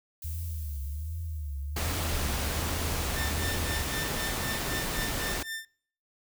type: noise with exponential decay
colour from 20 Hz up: violet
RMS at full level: -42 dBFS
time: 0.22-3.58 s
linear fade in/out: 2 ms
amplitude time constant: 730 ms
type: tone with vibrato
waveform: sine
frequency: 76.3 Hz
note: D#2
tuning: 33 cents flat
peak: -32 dBFS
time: 0.24-3.9 s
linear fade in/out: 10 ms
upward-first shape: triangle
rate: 1.3 Hz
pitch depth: 180 cents each way
type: noise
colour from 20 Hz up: pink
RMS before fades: -32 dBFS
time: 1.76-5.43 s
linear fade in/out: 5 ms
type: tone with tremolo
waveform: sawtooth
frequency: 1792 Hz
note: A6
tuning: 31 cents sharp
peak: -29 dBFS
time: 3.16-5.65 s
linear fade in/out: 2 ms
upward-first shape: sine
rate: 3.9 Hz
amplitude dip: 85%
effects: noise-tail reverb RT60 0.6 s tail -26 dB re dry